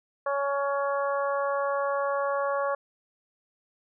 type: harmonic tone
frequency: 280 Hz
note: C#4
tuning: 18 cents sharp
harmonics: 2 / 3 / 4 / 5 / 6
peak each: -27 / -35 / -30 / -37 / -39 dBFS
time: 0.26-2.75 s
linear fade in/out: 5 ms
effects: none